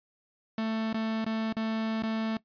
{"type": "tone with dropouts", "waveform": "45% pulse", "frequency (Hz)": 221.7, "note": "A3", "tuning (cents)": 13, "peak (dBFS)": -28, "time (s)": [0.58, 2.37], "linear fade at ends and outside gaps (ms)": 2, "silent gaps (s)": [[0.929, 0.943], [1.245, 1.263], [1.526, 1.567], [2.024, 2.034]], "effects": ["noise-tail reverb RT60 0.1 s tail -19 dB re dry", "resampled to 11025 Hz"]}